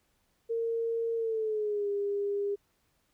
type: tone with pitch glide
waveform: sine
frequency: 459 to 404.2 Hz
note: A#4 to G#4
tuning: -27 to -47 cents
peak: -28 dBFS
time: 0.49-2.56 s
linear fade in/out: 20 ms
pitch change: -220 cents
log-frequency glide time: 1.16-1.89 s
effects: pink hiss -73 dBFS RMS until 3.13 s